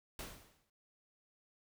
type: noise with exponential decay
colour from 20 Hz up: pink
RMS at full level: -43 dBFS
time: 0.19-0.7 s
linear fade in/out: 2 ms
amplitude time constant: 110 ms
effects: none